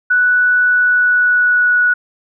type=tone with pitch glide; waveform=sine; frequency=1480 to 1467.2 Hz; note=F#6 to F#6; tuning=0 to -15 cents; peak=-9 dBFS; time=0.1-1.94 s; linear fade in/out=10 ms; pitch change=-15 cents; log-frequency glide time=0.62-1.79 s; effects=none